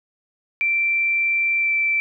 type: tone with pitch glide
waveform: sine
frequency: 2348 to 2333 Hz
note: D7 to D7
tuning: -1 to -12 cents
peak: -17 dBFS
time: 0.61-2 s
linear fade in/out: 0 ms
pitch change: -11 cents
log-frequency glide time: 1.58-1.71 s
effects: none